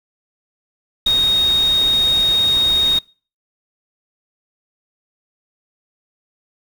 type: tone in noise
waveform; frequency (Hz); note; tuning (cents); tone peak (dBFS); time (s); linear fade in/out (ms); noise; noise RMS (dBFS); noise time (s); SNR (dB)
sine; 3729; A#7; 0; -12; 1.06-2.99; 5; pink; -29; 1.06-2.99; +14
effects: noise-tail reverb RT60 0.4 s tail -26 dB re dry